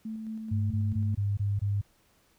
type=tone with tremolo; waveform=sine; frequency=220 Hz; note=A3; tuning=in tune; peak=-33 dBFS; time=0.05-1.15 s; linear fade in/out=5 ms; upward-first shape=square; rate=4.6 Hz; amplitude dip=25%
type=tone bursts; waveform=sine; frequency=101.1 Hz; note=G#2; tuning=46 cents flat; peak=-25 dBFS; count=6; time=0.51-1.815 s; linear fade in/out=10 ms; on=200 ms; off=21 ms
effects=pink hiss -66 dBFS RMS until 2.38 s